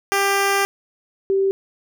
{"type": "tone pair in turn", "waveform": ["10% pulse", "sine"], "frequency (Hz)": [396.4, 388.7], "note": ["G4", "G4"], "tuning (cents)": [19, -15], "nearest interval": "unison", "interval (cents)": 34, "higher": "first", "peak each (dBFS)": [-8, -15], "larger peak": "first", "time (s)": [[0.12, 0.65], [1.3, 1.51]], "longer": "first", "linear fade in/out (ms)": 0, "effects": []}